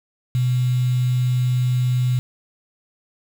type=tone with quantisation; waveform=sine; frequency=125.3 Hz; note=B2; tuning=25 cents sharp; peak=-16 dBFS; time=0.35-2.19 s; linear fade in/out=0 ms; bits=6; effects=none